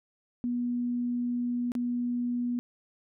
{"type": "tone with dropouts", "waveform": "sine", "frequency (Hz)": 242.9, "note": "B3", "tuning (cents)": -29, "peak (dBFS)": -27, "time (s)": [0.44, 2.59], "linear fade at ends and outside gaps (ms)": 0, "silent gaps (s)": [1.719, 1.752], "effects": []}